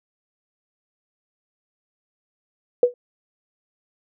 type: tone with exponential decay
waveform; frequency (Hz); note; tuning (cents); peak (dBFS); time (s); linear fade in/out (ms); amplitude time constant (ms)
sine; 489.7; B4; -15; -7; 2.83-2.94; 2; 23
effects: none